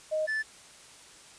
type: tone pair in turn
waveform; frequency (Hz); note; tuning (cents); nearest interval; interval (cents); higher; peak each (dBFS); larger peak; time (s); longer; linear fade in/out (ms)
sine / triangle; 622.3 / 1751; D#5 / A6; 0 / -9; octave + tritone; 1791; second; -26; neither; 0.11-0.27 / 0.27-0.43; neither; 20
effects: white hiss -52 dBFS RMS until 1.38 s + resampled to 22050 Hz